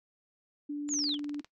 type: tone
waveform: sine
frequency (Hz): 291.7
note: D4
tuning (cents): -12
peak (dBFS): -32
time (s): 0.69-1.41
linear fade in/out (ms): 10
type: linear sweep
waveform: sine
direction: down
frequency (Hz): 7270 to 2850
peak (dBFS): -29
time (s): 0.88-1.18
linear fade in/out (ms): 50
type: click train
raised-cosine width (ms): 0.2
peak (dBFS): -30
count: 12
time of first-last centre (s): 0.89-1.446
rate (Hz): 19.8
effects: noise-tail reverb RT60 0.1 s tail -17 dB re dry